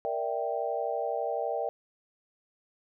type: chord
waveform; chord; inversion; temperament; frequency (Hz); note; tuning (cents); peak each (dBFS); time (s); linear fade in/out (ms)
sine; E half-diminished seventh; second; equal; 466.2 / 587.3 / 659.3 / 784; Bb4 / D5 / E5 / G5; 0 / 0 / 0 / 0; -34; 0.05-1.69; 0
effects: none